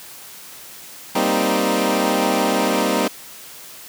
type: chord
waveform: 15% pulse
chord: C minor seventh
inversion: second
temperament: equal with one note detuned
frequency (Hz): 196 / 234.7 / 261.6 / 311.1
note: G3 / Bb3 / C4 / Eb4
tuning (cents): 0 / +12 / 0 / 0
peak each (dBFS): -16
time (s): 1.15-3.08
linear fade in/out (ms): 5
effects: white hiss -39 dBFS RMS until 3.88 s + high-pass 100 Hz 12 dB/octave